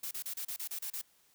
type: noise bursts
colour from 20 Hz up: blue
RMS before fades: -39 dBFS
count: 9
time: 0.03-1.015 s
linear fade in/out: 5 ms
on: 81 ms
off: 32 ms
effects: white hiss -68 dBFS RMS until 1.34 s